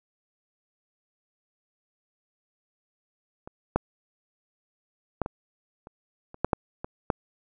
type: clicks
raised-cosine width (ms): 1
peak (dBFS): -26 / -7 / -11 / -18 / -29 / -29 / -8 / -7 / -19 / -8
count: 10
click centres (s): 3.475 / 3.76 / 5.217 / 5.261 / 5.871 / 6.344 / 6.446 / 6.532 / 6.845 / 7.102
effects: none